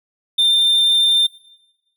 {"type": "tone", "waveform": "triangle", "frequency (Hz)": 3594, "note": "A7", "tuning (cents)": 36, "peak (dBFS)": -10, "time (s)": [0.38, 1.27], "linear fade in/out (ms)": 10, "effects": ["noise-tail reverb RT60 1.0 s tail -18 dB re dry"]}